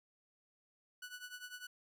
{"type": "tone with tremolo", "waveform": "sawtooth", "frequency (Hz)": 1480, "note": "F#6", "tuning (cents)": 0, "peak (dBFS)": -40, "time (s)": [1.02, 1.67], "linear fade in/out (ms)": 5, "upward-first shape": "triangle", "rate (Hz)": 10, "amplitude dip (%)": 85, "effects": []}